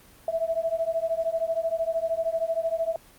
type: beating tone pair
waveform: sine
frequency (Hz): 651 / 664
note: E5 / E5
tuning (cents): -22 / +12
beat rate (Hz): 13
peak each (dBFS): -27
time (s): 0.28-2.96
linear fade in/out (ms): 2
effects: pink hiss -53 dBFS RMS until 3.18 s + Opus 24 kbps